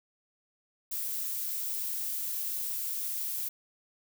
violet noise, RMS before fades -34 dBFS, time 0.91-3.49 s, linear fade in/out 10 ms, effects none

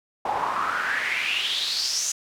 pink noise with band-pass filter sweep, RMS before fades -26 dBFS, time 0.25-2.12 s, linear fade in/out 5 ms, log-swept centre 780 to 6700 Hz, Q 5.5, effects none

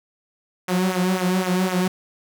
sawtooth tone with flanger, 183.9 Hz, F#3, 10 cents flat, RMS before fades -21 dBFS, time 0.68-1.88 s, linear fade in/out 5 ms, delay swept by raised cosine 0.21 to 4.01 ms, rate 3.9 Hz, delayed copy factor -0.75, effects none

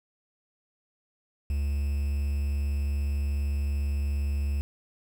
triangle tone with quantisation, 71.3 Hz, C#2, 49 cents sharp, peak -23 dBFS, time 1.5-4.61 s, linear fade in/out 0 ms, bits 8, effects none

